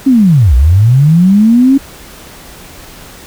sine linear two-way sweep, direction down then up, 278.6 to 57.9 to 278.6 Hz, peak -3 dBFS, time 0.06-1.78 s, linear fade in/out 10 ms, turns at 0.55 s, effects pink hiss -33 dBFS RMS until 3.26 s

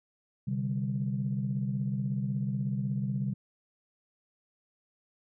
sine chord, C suspended second, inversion none, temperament just, 130.81 / 147.16 / 196.22 Hz, C3 / D3 / G3, 0 / +4 / +2 cents, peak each -31 / -35 / -32 dBFS, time 0.47-3.34 s, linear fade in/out 10 ms, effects tanh soft clip ceiling -20 dBFS

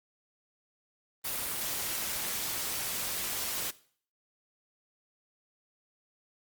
white noise with amplitude modulation, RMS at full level -32 dBFS, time 1.24-3.71 s, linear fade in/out 10 ms, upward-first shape sine, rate 207 Hz, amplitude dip 45%, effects noise-tail reverb RT60 0.5 s tail -18 dB re dry + Opus 32 kbps

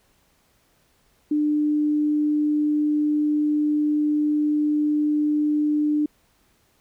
sine tone, 299.1 Hz, D4, 32 cents sharp, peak -18 dBFS, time 1.31-6.06 s, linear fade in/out 5 ms, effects pink hiss -63 dBFS RMS until 6.8 s

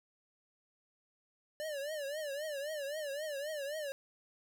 square tone with vibrato, 587.3 Hz, D5, in tune, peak -38 dBFS, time 1.6-3.92 s, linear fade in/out 0 ms, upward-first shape triangle, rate 3.8 Hz, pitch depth 150 cents each way, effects none

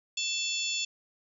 harmonic tone with a mistuned harmonic, 886 Hz, A5, 12 cents sharp, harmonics 3 / 4 / 5 / 6 / 7 / 8, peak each -34 / -33 / -38 / -41 / -45 / -36 dBFS, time 0.17-0.85 s, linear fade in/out 5 ms, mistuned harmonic 4, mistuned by -52 cents, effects none

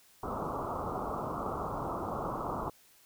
white low-pass noise, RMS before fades -36 dBFS, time 0.23-2.7 s, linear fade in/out 5 ms, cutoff 1300 Hz, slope 96 dB/octave, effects white hiss -62 dBFS RMS until 3.05 s

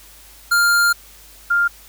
square / sine tone pair in turn, 1400 / 1400 Hz, F6 / F6, +4 / +4 cents, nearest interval unison, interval 0 cents, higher neither, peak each -13 dBFS, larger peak neither, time 0.51-0.93 / 1.5-1.68 s, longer first, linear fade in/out 10 ms, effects added 50 Hz sine -48 dBFS peak until 1.88 s + white hiss -45 dBFS RMS until 1.88 s

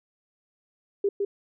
sine tone with echo, 401.2 Hz, G4, 40 cents sharp, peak -20 dBFS, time 1.04-1.09 s, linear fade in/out 5 ms, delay 160 ms, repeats 1, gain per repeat -3 dB, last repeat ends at 1.25 s, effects none

